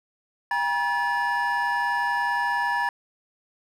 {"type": "tone cluster", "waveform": "triangle", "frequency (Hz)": [806, 957, 1728], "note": ["G5", "A#5", "A6"], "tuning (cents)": [48, 45, -32], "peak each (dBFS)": [-27, -23, -24], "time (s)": [0.51, 2.89], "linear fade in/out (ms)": 2, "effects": ["tanh soft clip ceiling -12 dBFS"]}